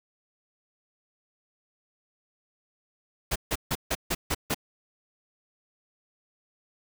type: noise bursts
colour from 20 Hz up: pink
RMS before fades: -27 dBFS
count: 7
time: 3.31-4.546 s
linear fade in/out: 10 ms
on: 48 ms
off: 150 ms
effects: none